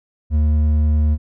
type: tone with hard clipping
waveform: sine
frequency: 75.8 Hz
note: D#2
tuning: 45 cents flat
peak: -14 dBFS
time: 0.3-1.18 s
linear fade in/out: 50 ms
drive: 5 dB
effects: none